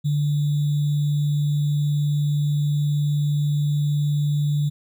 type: tone with sample-and-hold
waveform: sine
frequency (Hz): 146.83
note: D3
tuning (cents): 0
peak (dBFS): -18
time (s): 0.04-4.7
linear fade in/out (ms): 20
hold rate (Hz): 3675
effects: none